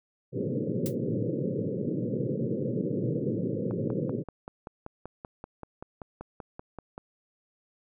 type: band-pass noise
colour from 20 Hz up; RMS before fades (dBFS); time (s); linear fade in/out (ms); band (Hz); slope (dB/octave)
pink; -30; 0.32-4.24; 50; 110 to 540; 96
type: noise with exponential decay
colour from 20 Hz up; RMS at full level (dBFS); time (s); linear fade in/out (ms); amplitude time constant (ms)
blue; -33; 0.86-0.95; 0; 19
type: click train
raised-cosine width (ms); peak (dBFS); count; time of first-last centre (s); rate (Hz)
1; -25; 18; 3.71-6.979; 5.2
effects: none